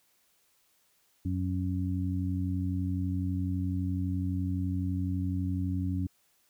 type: harmonic tone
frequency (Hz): 91.9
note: F#2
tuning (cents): -11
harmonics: 1 / 2 / 3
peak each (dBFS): -30 / -35 / -34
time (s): 1.25-6.07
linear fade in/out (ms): 5
effects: white hiss -69 dBFS RMS until 6.49 s